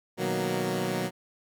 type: chord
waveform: 15% pulse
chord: B major seventh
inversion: none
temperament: equal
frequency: 123.47 / 155.56 / 185 / 233.1 Hz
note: B2 / D#3 / F#3 / A#3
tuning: 0 / 0 / 0 / 0 cents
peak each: -28 / -29 / -24 / -29 dBFS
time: 0.17-1.11 s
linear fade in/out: 50 ms
effects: none